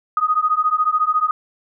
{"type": "beating tone pair", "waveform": "sine", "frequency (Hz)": [1240, 1254], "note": ["D#6", "D#6"], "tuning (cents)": [-6, 13], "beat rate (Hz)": 14, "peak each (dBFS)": -18, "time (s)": [0.17, 1.31], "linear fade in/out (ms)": 2, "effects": []}